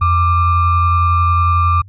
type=ring-modulated tone; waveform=triangle; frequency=633 Hz; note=D#5; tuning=30 cents sharp; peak=-5 dBFS; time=0.01-1.82 s; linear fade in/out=10 ms; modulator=547 Hz; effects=added 97 Hz sine -36 dBFS peak until 1.88 s + resampled to 8000 Hz